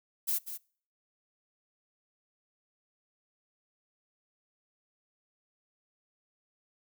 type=noise with echo; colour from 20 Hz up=violet; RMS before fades=-30 dBFS; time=0.27-0.39 s; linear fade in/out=20 ms; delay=190 ms; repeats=1; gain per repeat=-10 dB; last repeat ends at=0.58 s; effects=noise-tail reverb RT60 0.5 s tail -25 dB re dry